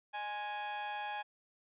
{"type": "tone with amplitude modulation", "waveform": "sawtooth", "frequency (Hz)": 830.6, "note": "G#5", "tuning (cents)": 0, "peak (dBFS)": -31, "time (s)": [0.13, 1.23], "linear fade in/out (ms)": 20, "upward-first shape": "sine", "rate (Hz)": 222, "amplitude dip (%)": 55, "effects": ["resampled to 8000 Hz"]}